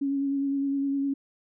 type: tone with vibrato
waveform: sine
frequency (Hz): 277.2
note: C#4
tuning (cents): 0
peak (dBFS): -24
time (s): 0.01-1.14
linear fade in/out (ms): 10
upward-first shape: sine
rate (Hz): 9.8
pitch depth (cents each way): 20
effects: none